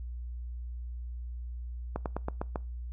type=slowing click train; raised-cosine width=1 ms; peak=-18 dBFS; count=6; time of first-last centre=1.96-2.558 s; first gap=98 ms; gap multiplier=1.1; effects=noise-tail reverb RT60 0.3 s tail -23 dB re dry + added 60 Hz sine -36 dBFS peak until 2.92 s